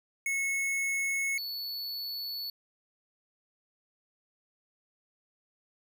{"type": "tone pair in turn", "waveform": "square", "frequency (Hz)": [2191, 4435], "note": ["C#7", "C#8"], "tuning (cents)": [-21, 0], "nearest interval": "octave", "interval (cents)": 1221, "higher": "second", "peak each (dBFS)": [-29, -35], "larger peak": "first", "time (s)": [[0.26, 1.38], [1.38, 2.5]], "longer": "neither", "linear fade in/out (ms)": 2, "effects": []}